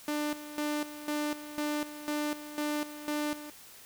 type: tone with tremolo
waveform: sawtooth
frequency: 297.7 Hz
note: D4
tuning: 24 cents sharp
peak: -26 dBFS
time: 0.08-3.5 s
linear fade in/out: 2 ms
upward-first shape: square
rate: 2 Hz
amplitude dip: 75%
effects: white hiss -52 dBFS RMS until 3.85 s